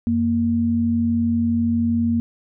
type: tone pair together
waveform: sine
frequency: 91.92 / 233.1 Hz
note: F#2 / A#3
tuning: -11 / 0 cents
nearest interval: octave + major third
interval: 1611 cents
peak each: -25 / -17 dBFS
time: 0.07-2.2 s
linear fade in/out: 0 ms
effects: none